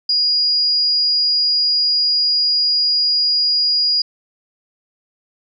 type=tone; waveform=sine; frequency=4875 Hz; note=D#8; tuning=36 cents flat; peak=-13 dBFS; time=0.09-4.02 s; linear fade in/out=5 ms; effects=none